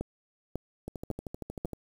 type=two click trains; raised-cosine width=2 ms; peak=-24 / -19 dBFS; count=12 / 4; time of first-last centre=0.88-1.733 / 0.01-1.649 s; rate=12.9 / 1.83 Hz; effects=8-bit